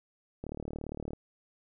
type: click train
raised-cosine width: 2 ms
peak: -25 dBFS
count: 27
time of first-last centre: 0.44-1.133 s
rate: 37.5 Hz
effects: none